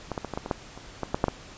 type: clicks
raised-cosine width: 1 ms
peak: -16 / -15 / -17 / -17 / -15 / -19 / -10 / -27 / -14 / -10 / -6 / -11 dBFS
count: 12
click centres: 0.117 / 0.178 / 0.247 / 0.337 / 0.375 / 0.461 / 0.512 / 0.776 / 1.033 / 1.145 / 1.241 / 1.283 s
effects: pink hiss -46 dBFS RMS until 1.57 s + resampled to 16000 Hz